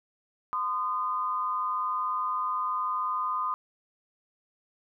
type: tone pair together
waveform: sine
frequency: 1027.2 / 1228 Hz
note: C6 / D#6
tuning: -32 / -23 cents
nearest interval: minor third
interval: 309 cents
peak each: -30 / -29 dBFS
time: 0.53-3.54 s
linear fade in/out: 0 ms
effects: none